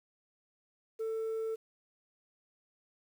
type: tone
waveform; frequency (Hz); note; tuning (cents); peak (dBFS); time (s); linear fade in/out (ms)
sine; 445; A4; +20; -30; 0.99-1.56; 20
effects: tanh soft clip ceiling -32 dBFS + 10-bit